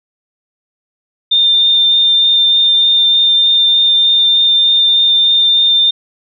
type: tone with vibrato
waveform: sine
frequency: 3609 Hz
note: A7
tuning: 43 cents sharp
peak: -7 dBFS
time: 1.31-5.91 s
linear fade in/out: 10 ms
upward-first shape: triangle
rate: 3.3 Hz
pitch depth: 10 cents each way
effects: none